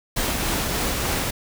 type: noise with tremolo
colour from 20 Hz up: pink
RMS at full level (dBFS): -23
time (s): 0.16-1.31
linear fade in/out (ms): 10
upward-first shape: triangle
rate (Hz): 3.4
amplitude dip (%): 25
effects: none